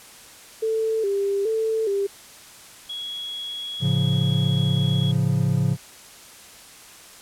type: tone with vibrato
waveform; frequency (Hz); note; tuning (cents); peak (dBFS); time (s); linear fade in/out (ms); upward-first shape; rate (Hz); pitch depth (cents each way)
sine; 419.9; G#4; +19; -20; 0.62-2.07; 10; square; 1.2; 94
type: tone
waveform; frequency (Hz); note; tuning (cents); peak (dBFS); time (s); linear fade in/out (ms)
sine; 3335; G#7; +7; -29; 2.89-5.12; 10
type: chord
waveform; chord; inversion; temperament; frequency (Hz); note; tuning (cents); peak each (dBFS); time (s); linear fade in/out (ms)
triangle; A augmented; none; equal; 110 / 138.59 / 174.61; A2 / C#3 / E#3; 0 / 0 / 0; -22 / -19 / -22; 3.8-5.77; 50
effects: white hiss -45 dBFS RMS until 7.21 s + low-pass 11000 Hz 12 dB/octave